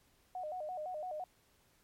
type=tone with vibrato; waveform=sine; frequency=670 Hz; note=E5; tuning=28 cents sharp; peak=-38 dBFS; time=0.35-1.24 s; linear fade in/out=2 ms; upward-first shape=square; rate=5.9 Hz; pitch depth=160 cents each way; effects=pink hiss -70 dBFS RMS until 1.83 s + MP3 64 kbps